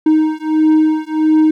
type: beating tone pair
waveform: triangle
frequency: 311.1 / 312.6 Hz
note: D#4 / D#4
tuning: 0 / +8 cents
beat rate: 1.5 Hz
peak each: -11 dBFS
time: 0.06-1.51 s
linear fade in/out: 5 ms
effects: none